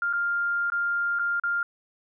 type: tone with dropouts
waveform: sine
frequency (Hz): 1400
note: F6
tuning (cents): +4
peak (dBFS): -23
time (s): 0.02-1.63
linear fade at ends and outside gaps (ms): 2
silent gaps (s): 0.129-0.134 / 0.701-0.72 / 1.189-1.194 / 1.398-1.436
effects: none